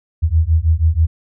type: beating tone pair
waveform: sine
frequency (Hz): 77.78 / 83.98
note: D#2 / E2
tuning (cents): 0 / +33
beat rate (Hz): 6.2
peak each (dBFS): -14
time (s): 0.22-1.07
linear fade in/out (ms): 20
effects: none